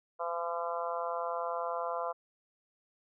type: harmonic tone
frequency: 170 Hz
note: F3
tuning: 46 cents flat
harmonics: 3 / 4 / 5 / 6 / 7 / 8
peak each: -38 / -37 / -43 / -38 / -41 / -44 dBFS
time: 0.19-2.13 s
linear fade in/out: 20 ms
effects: none